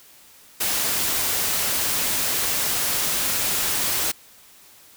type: noise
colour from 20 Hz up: white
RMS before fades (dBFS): -23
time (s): 0.6-4.12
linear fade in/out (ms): 10
effects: white hiss -50 dBFS RMS until 4.96 s